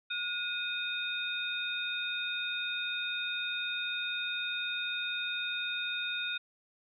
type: tone cluster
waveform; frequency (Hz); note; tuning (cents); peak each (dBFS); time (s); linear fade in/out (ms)
sine; 1441 / 2493 / 3688; F#6 / D#7 / A#7; -46 / +3 / -19; -37 / -37 / -36; 0.1-6.38; 10
effects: none